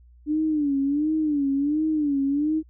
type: tone with vibrato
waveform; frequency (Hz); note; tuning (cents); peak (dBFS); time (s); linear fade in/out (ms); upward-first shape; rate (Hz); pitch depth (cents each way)
sine; 293.7; D4; 0; -20; 0.26-2.63; 50; sine; 1.4; 120
effects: added 60 Hz sine -49 dBFS peak until 2.69 s